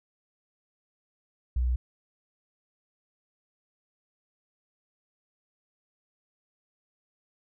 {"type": "tone", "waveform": "sine", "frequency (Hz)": 61.7, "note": "B1", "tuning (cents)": -1, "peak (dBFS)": -23, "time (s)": [1.56, 1.76], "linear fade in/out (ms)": 5, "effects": []}